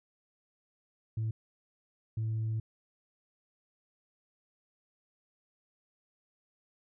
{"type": "tone bursts at uneven times", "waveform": "sine", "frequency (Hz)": 110.7, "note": "A2", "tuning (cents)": 11, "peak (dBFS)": -28, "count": 2, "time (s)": [[1.17, 1.31], [2.17, 2.6]], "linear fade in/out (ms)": 5, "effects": ["tanh soft clip ceiling -28 dBFS"]}